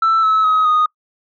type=tone with pitch steps; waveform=sine; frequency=1327 / 1297.4 / 1268.5 / 1240.3 Hz; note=E6 / E6 / D#6 / D#6; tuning=+11 / -28 / +33 / -6 cents; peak=-9 dBFS; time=0.02-0.86 s; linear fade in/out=5 ms; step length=210 ms; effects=noise-tail reverb RT60 0.1 s tail -26 dB re dry + tanh soft clip ceiling -9 dBFS